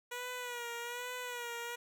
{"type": "tone with vibrato", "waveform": "10% pulse", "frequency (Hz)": 484.3, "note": "B4", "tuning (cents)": -34, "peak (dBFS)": -31, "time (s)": [0.11, 1.76], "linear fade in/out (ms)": 10, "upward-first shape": "sine", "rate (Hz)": 1.2, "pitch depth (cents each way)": 53, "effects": []}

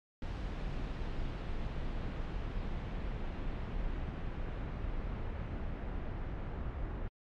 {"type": "noise with low-pass filter sweep", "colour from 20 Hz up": "brown", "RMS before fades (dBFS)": -38, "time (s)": [0.22, 7.08], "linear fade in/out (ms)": 2, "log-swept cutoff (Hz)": [4000, 1800], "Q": 0.9, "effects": ["AAC 48 kbps"]}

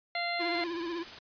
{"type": "harmonic tone", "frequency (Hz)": 693, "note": "F5", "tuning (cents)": -14, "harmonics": [1, 2, 3, 4, 5, 6], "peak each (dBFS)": [-34, -42, -34, -45, -45, -38], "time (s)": [0.15, 0.64], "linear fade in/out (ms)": 2}
{"type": "tone with vibrato", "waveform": "square", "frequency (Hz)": 339.5, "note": "F4", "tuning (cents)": -49, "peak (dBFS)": -34, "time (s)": [0.39, 1.04], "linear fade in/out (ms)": 20, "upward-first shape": "triangle", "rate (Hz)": 16, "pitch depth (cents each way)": 76}
{"type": "noise with tremolo", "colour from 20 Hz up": "white", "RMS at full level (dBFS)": -43, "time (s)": [0.54, 1.19], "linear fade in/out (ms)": 5, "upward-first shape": "sine", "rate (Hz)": 19, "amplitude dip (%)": 30}
{"effects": ["resampled to 11025 Hz"]}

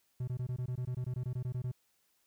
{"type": "tone bursts", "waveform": "triangle", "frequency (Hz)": 125.3, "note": "B2", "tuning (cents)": 25, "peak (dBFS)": -31, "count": 16, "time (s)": [0.2, 1.716], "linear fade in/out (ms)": 5, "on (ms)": 76, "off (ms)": 20, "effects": ["white hiss -74 dBFS RMS until 2.26 s"]}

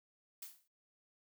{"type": "noise with exponential decay", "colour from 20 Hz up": "blue", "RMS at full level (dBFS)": -44, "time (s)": [0.42, 0.68], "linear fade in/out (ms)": 5, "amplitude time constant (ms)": 55, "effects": ["noise-tail reverb RT60 0.2 s tail -21 dB re dry"]}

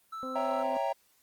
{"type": "tone", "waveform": "triangle", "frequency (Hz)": 1318.5, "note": "E6", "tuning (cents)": 0, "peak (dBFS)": -35, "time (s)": [0.12, 0.63], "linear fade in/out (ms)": 10}
{"type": "harmonic tone", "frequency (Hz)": 259, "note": "C4", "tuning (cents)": -17, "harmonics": [1, 2, 3, 4], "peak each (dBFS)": [-39, -39, -52, -52], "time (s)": [0.23, 0.77], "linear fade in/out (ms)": 0}
{"type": "chord", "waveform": "triangle", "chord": "C# diminished seventh", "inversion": "none", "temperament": "equal", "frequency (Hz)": [554.4, 659.3, 784, 932.3], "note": ["C#5", "E5", "G5", "Bb5"], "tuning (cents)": [0, 0, 0, 0], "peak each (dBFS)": -32, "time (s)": [0.35, 0.93], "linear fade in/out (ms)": 10}
{"effects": ["white hiss -67 dBFS RMS until 1.22 s", "Opus 32 kbps"]}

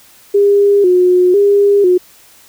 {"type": "tone with vibrato", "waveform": "sine", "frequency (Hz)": 382.3, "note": "G4", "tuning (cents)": -43, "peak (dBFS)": -6, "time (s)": [0.34, 1.98], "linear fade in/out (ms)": 10, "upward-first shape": "square", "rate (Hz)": 1, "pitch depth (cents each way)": 96, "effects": ["white hiss -44 dBFS RMS until 2.48 s"]}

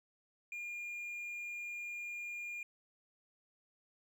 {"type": "tone", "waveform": "triangle", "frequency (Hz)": 2415, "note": "D7", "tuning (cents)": 48, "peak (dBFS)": -39, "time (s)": [0.52, 2.63], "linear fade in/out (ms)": 2, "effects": []}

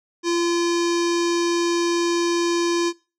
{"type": "tone with low-pass filter", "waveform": "square", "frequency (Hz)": 342.8, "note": "F4", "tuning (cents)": -32, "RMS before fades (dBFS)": -21, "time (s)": [0.23, 2.93], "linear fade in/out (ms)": 50, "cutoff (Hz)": 5900, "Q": 2.8, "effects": ["noise-tail reverb RT60 0.3 s tail -20 dB re dry"]}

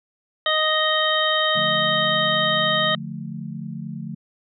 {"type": "harmonic tone", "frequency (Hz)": 622.3, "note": "D#5", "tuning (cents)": 0, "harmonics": [1, 2, 3, 5, 6], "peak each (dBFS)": [-24, -24, -24, -24, -24], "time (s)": [0.46, 2.95], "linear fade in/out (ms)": 2}
{"type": "chord", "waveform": "sine", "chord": "D minor", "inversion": "none", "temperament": "just", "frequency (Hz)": [146.83, 176.2, 220.2], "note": ["D3", "F3", "A3"], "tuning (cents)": [0, 16, 2], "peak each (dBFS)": -33, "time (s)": [1.55, 4.15], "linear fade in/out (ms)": 10}
{"effects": []}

